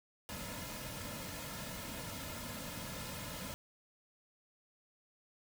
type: noise with comb filter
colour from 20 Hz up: pink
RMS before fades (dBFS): -44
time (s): 0.29-3.54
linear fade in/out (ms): 0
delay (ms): 2.6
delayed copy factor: -0.7
effects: none